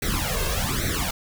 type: noise with flanger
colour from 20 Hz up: pink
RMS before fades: -25 dBFS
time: 0.02-1.11 s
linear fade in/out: 5 ms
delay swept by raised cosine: 0.5 to 1.9 ms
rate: 1.2 Hz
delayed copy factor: +0.95
effects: none